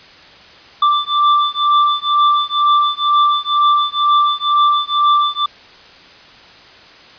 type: beating tone pair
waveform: square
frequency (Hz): 1174.7 / 1176.8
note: D6 / D6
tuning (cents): 0 / +3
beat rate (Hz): 2.1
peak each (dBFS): -15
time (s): 0.82-5.46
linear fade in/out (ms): 5
effects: white hiss -41 dBFS RMS until 7.18 s + resampled to 11025 Hz